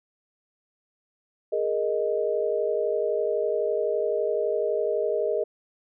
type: chord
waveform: sine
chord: Ab suspended second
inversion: none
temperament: just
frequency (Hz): 415.3 / 467.2 / 623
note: Ab4 / Bb4 / Eb5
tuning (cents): 0 / +4 / +2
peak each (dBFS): -27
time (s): 1.52-5.44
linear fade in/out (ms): 10
effects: none